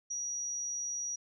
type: tone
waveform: sine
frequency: 5780 Hz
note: F#8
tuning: 41 cents flat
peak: -34 dBFS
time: 0.1-1.16 s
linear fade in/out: 10 ms
effects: none